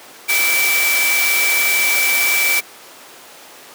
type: tone in noise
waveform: sine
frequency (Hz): 2316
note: D7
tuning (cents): -25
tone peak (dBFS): -15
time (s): 0.28-2.61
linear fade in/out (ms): 20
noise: white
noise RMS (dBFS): -19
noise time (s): 0.28-2.61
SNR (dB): +1
effects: pink hiss -39 dBFS RMS until 3.74 s + high-pass 400 Hz 12 dB/octave